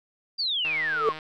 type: exponential sweep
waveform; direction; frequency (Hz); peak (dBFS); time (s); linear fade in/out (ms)
sine; down; 4804 to 1038; -24; 0.38-1.13; 20
type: click train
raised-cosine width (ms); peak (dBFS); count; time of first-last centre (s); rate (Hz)
0.3; -22; 85; 0.65-1.188; 156
type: tone with exponential growth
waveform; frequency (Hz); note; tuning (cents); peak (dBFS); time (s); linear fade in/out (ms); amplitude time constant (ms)
triangle; 444.7; A4; +18; -15; 0.9-1.09; 1; 40
effects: none